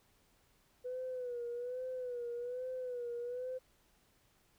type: tone with vibrato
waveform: sine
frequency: 493.9 Hz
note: B4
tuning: in tune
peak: -37 dBFS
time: 0.84-3.59 s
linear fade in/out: 20 ms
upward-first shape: sine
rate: 1.2 Hz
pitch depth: 67 cents each way
effects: tanh soft clip ceiling -33 dBFS + pink hiss -71 dBFS RMS until 4.58 s